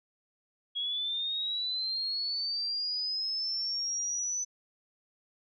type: linear sweep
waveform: sine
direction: up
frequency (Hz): 3304 to 6030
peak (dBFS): -30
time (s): 0.75-4.45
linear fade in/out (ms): 20
effects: none